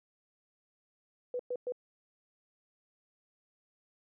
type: tone bursts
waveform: sine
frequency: 495.1 Hz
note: B4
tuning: 4 cents sharp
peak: -32 dBFS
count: 3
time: 1.34-1.722 s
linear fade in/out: 2 ms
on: 54 ms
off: 110 ms
effects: none